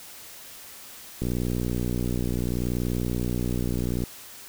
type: click train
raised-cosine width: 3 ms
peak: -15 dBFS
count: 172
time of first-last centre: 1.22-4.037 s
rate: 60.7 Hz
effects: white hiss -44 dBFS RMS until 4.48 s